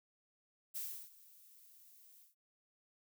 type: noise with ADSR envelope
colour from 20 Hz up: violet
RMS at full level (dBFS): -41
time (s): 0.74-2.35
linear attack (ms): 25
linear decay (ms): 330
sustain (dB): -21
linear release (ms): 140
effects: none